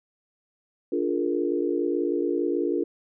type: chord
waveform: sine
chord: Bb dominant seventh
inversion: first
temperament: just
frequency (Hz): 291.4 / 349.6 / 419.5 / 466.2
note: D4 / F4 / Ab4 / Bb4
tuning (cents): -13 / +2 / +17 / 0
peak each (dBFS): -28 / -26 / -30 / -30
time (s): 0.92-2.84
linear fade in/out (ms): 5
effects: none